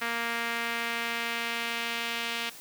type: tone with band-pass filter sweep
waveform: sawtooth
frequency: 233.1 Hz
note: A#3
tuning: in tune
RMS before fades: -32 dBFS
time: 0.01-2.5 s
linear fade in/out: 10 ms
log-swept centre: 1900 to 2900 Hz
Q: 1.6
effects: white hiss -47 dBFS RMS until 2.6 s